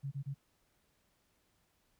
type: tone bursts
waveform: sine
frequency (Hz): 138.59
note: C#3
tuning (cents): 0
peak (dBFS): -36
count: 3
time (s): 0.03-0.345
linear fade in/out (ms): 20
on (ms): 87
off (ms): 27
effects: pink hiss -75 dBFS RMS until 1.99 s